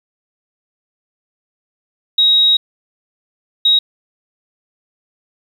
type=tone bursts at uneven times; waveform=sine; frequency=3800 Hz; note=A#7; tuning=33 cents sharp; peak=-8 dBFS; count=2; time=2.18-2.57 / 3.65-3.79 s; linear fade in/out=5 ms; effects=7-bit